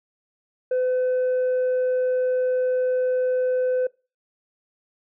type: tone with tanh clipping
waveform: sine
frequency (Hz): 507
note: B4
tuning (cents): +45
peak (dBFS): -20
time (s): 0.71-3.87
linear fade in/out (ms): 5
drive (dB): 2
effects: noise-tail reverb RT60 0.3 s tail -23 dB re dry